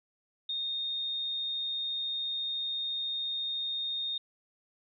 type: tone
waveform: sine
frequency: 3683 Hz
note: A#7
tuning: 22 cents flat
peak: -31 dBFS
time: 0.49-4.18 s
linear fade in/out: 5 ms
effects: none